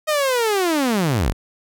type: linear sweep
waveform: sawtooth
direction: down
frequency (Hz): 628 to 33.63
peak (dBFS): -13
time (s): 0.07-1.33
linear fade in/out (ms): 20
effects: none